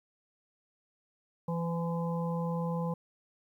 harmonic tone with a mistuned harmonic, 168.4 Hz, E3, 37 cents sharp, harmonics 1 / 3 / 5 / 6, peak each -31 / -37 / -42 / -42 dBFS, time 1.48-2.94 s, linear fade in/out 5 ms, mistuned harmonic 6, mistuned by +18 cents, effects 11-bit

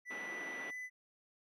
triangle tone with pitch glide, 1975.5 to 2003 Hz, B6 to B6, 0 to +24 cents, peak -40 dBFS, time 0.05-0.9 s, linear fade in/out 50 ms, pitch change +24 cents, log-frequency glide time 0.69-0.75 s
pink band-pass noise, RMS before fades -49 dBFS, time 0.1-0.71 s, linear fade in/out 10 ms, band 250 to 2800 Hz, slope 24 dB/octave
effects none

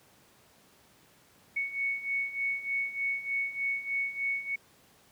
sine beating tone pair, 2217 / 2220.3 Hz, C#7 / C#7, 0 / +2 cents, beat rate 3.3 Hz, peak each -35 / -31 dBFS, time 1.56-4.56 s, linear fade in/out 10 ms, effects pink hiss -61 dBFS RMS until 5.11 s + high-pass 100 Hz 12 dB/octave

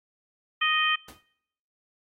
harmonic tone, 622.3 Hz, D#5, in tune, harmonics 2 / 3 / 4 / 5, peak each -27 / -27 / -27 / -27 dBFS, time 0.61-0.96 s, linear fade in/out 10 ms
pink noise with exponential decay, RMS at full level -41 dBFS, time 1.08-1.24 s, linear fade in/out 5 ms, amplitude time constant 33 ms
effects noise-tail reverb RT60 0.8 s tail -24 dB re dry + AAC 48 kbps

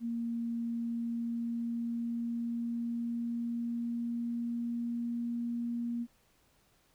sine tone with pitch glide, 233.1 to 236.5 Hz, A#3 to A#3, 0 to +25 cents, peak -32 dBFS, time 0-6.07 s, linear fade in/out 50 ms, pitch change +25 cents, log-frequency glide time 0.66-5.35 s, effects pink hiss -69 dBFS RMS until 6.94 s

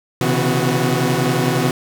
sawtooth tone cluster, 127.8 / 138.8 / 162.4 / 250.4 / 366.8 Hz, C3 / C#3 / E3 / B3 / F#4, -40 / +3 / -26 / +24 / -15 cents, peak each -18 dBFS, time 0.21-1.71 s, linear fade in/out 2 ms, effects none

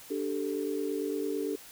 sine chord, D suspended fourth, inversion none, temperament just, 293.7 / 391.6 / 440.5 Hz, D4 / G4 / A4, 0 / -2 / +2 cents, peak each -34 dBFS, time 0.1-1.56 s, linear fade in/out 10 ms, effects white hiss -50 dBFS RMS until 1.71 s

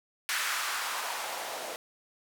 blue noise with band-pass filter sweep, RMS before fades -34 dBFS, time 0.29-1.76 s, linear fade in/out 0 ms, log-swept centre 1700 to 520 Hz, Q 1.8, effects none

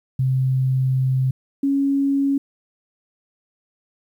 sine tone pair in turn, 130.81 / 277.2 Hz, C3 / C#4, 0 / 0 cents, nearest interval octave + minor second, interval 1300 cents, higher second, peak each -16 dBFS, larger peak neither, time 0.19-1.31 / 1.63-2.38 s, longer first, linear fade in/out 5 ms, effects 9-bit

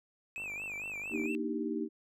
triangle tone with vibrato, 2500 Hz, D#7, 8 cents sharp, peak -36 dBFS, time 0.36-1.35 s, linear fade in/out 0 ms, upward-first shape sine, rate 4.4 Hz, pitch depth 130 cents each way
click train, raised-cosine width 1 ms, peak -38 dBFS, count 45, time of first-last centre 0.38-1.256 s, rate 50.2 Hz
sine chord, Eb major seventh, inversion second, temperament equal with one note detuned, 233.1 / 293.7 / 313.1 / 392 Hz, Bb3 / D4 / Eb4 / G4, 0 / 0 / +11 / 0 cents, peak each -37 / -40 / -36 / -38 dBFS, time 1.1-1.89 s, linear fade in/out 50 ms
effects none

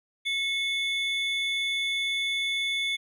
triangle tone pair together, 2192 / 3483 Hz, C#7 / A7, -20 / -18 cents, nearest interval minor sixth, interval 802 cents, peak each -27 dBFS, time 0.25-2.97 s, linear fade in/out 20 ms, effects none

